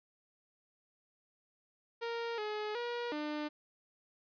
sawtooth tone with pitch steps, 465.5 / 423.3 / 478.5 / 299.7 Hz, A#4 / G#4 / A#4 / D4, -2 / +33 / +45 / +35 cents, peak -32 dBFS, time 2.01-3.49 s, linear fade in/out 20 ms, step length 370 ms, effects resampled to 11025 Hz

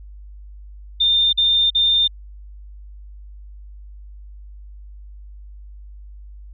sine tone bursts, 3612 Hz, A7, 45 cents sharp, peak -13 dBFS, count 3, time 1-2.078 s, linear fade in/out 10 ms, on 330 ms, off 44 ms, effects added 50 Hz sine -36 dBFS peak until 6.53 s

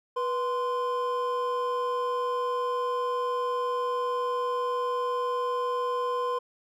triangle tone pair together, 489.4 / 1037 Hz, B4 / C6, -16 / -16 cents, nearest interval octave + minor second, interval 1300 cents, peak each -27 dBFS, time 0.16-6.39 s, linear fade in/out 10 ms, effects none

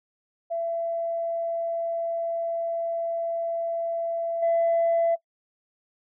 sine tone with level steps, 671 Hz, E5, 31 cents sharp, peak -25 / -18 dBFS, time 0.5-5.16 s, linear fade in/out 20 ms, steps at 4.42 s, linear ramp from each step 10 ms, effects noise-tail reverb RT60 0.1 s tail -20 dB re dry + tanh soft clip ceiling -16 dBFS

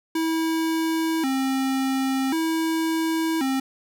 square tone with vibrato, 293.7 Hz, D4, in tune, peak -22 dBFS, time 0.15-3.6 s, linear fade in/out 5 ms, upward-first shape square, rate 0.46 Hz, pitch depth 170 cents each way, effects none

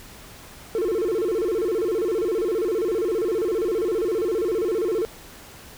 triangle tone with vibrato, 399.6 Hz, G4, 33 cents sharp, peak -18 dBFS, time 0.75-5.05 s, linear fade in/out 0 ms, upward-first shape square, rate 15 Hz, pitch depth 200 cents each way, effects tanh soft clip ceiling -14 dBFS + pink hiss -44 dBFS RMS until 5.77 s

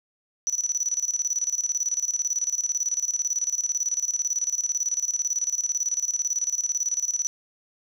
sine tone with tremolo, 5920 Hz, F#8, in tune, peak -21 dBFS, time 0.47-7.27 s, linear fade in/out 0 ms, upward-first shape square, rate 18 Hz, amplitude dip 80%, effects none

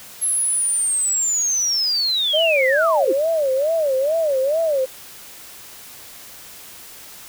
sine linear sweep, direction down, 11175 to 271.7 Hz, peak -17 dBFS, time 0.21-3.13 s, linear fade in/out 20 ms
sine tone with vibrato, 587.3 Hz, D5, in tune, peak -16 dBFS, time 2.33-4.86 s, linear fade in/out 20 ms, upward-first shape sine, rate 2.3 Hz, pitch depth 210 cents each way
effects white hiss -40 dBFS RMS until 7.28 s

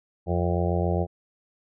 harmonic tone, 87.31 Hz, F2, in tune, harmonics 1 / 2 / 4 / 5 / 6 / 7 / 8 / 9, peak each -25 / -28 / -31 / -32 / -33 / -33 / -34 / -35 dBFS, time 0.26-1.07 s, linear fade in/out 50 ms, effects none

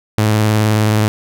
sawtooth tone with vibrato, 107.4 Hz, A2, 41 cents flat, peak -7 dBFS, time 0.18-1.08 s, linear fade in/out 0 ms, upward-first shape square, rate 19 Hz, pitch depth 26 cents each way, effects none

